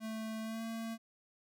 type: tone with pitch glide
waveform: square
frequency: 220.5 to 226.2 Hz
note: A3 to A3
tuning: +4 to +48 cents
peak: -39 dBFS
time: 0-0.98 s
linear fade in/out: 50 ms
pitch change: +44 cents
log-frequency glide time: 0.42-0.63 s
effects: none